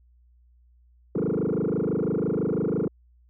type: tone with frequency modulation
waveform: sine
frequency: 311.1 Hz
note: D#4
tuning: in tune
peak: -20 dBFS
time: 1.15-2.88 s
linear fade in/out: 5 ms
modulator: 26 Hz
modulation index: 6.4
effects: tanh soft clip ceiling -21 dBFS + added 60 Hz sine -55 dBFS peak until 3.29 s